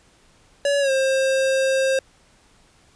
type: tone with pitch glide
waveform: square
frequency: 567 to 532.1 Hz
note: C#5 to C5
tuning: +39 to +29 cents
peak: -18 dBFS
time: 0.65-1.99 s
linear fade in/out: 2 ms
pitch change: -110 cents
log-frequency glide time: 0.8-0.91 s
effects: pink hiss -56 dBFS RMS until 2.95 s + resampled to 22050 Hz